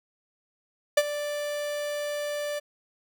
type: tone with ADSR envelope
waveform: 45% pulse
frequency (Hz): 587.3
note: D5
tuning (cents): 0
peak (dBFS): -15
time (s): 0.97-2.6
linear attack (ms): 6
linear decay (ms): 45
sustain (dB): -14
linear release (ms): 19
effects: none